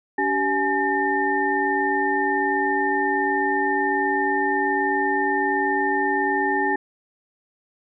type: tone cluster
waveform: sine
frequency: 286.1 / 387.4 / 844 / 1807 Hz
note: D4 / G4 / G#5 / A6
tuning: -45 / -20 / +28 / +46 cents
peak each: -27 / -25 / -23 / -24 dBFS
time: 0.18-6.76 s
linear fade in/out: 5 ms
effects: none